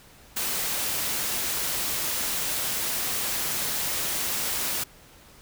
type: noise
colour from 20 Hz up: white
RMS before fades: -28 dBFS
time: 0.36-4.84 s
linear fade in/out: 10 ms
effects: pink hiss -52 dBFS RMS until 5.41 s